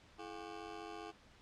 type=ring-modulated tone; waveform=20% pulse; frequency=380 Hz; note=F#4; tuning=46 cents sharp; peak=-38 dBFS; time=0.18-1.12 s; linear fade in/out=20 ms; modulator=47.4 Hz; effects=pink hiss -63 dBFS RMS until 1.41 s + low-pass 5000 Hz 12 dB/octave